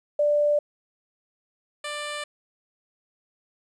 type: tone pair in turn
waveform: sine / 10% pulse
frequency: 589 / 591.4 Hz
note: D5 / D5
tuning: +5 / +12 cents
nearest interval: unison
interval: 7 cents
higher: second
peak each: -18 / -22 dBFS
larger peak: first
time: 0.19-0.59 / 1.84-2.24 s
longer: neither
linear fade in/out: 5 ms
effects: resampled to 22050 Hz + 10-bit